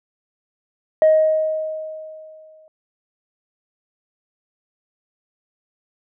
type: tone with exponential decay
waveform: sine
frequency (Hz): 627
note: D#5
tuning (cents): +13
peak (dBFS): -7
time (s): 1.02-2.68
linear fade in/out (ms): 1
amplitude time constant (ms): 360
effects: tanh soft clip ceiling -7 dBFS